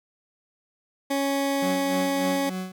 20% pulse tone, 277.2 Hz, C#4, in tune, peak -18 dBFS, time 1.1-2.5 s, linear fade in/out 10 ms
40% pulse tone with tremolo, 185.9 Hz, F#3, 8 cents sharp, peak -27 dBFS, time 1.62-2.72 s, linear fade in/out 5 ms, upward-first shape sine, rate 3.4 Hz, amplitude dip 75%
effects none

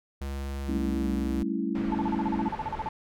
square tone with pitch glide, 68.9 to 66.25 Hz, C#2 to C2, -10 to +22 cents, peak -32 dBFS, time 0.21-1.43 s, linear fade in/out 5 ms, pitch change -68 cents, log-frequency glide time 0.7-1.08 s
sine chord, A dominant seventh, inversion third, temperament equal, 196 / 220 / 277.2 / 329.6 Hz, G3 / A3 / C#4 / E4, 0 / 0 / 0 / 0 cents, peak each -32 dBFS, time 0.68-2.49 s, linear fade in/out 10 ms
pink low-pass noise, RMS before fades -39 dBFS, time 1.75-2.89 s, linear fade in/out 2 ms, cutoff 2000 Hz, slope 12 dB/octave
sine tone bursts, 876 Hz, A5, 8 cents flat, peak -28 dBFS, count 15, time 1.92-2.887 s, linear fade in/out 2 ms, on 29 ms, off 38 ms
effects none

